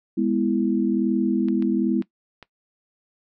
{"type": "chord", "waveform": "sine", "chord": "E major", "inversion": "first", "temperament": "just", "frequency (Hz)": [206, 247.2, 329.6], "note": ["G#3", "B3", "E4"], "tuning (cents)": [-14, 2, 0], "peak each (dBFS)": -23, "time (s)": [0.17, 2.02], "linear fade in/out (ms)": 10}
{"type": "clicks", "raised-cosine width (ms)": 0.3, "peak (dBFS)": -25, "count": 4, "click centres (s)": [1.485, 1.624, 2.023, 2.427]}
{"effects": ["noise-tail reverb RT60 0.1 s tail -18 dB re dry"]}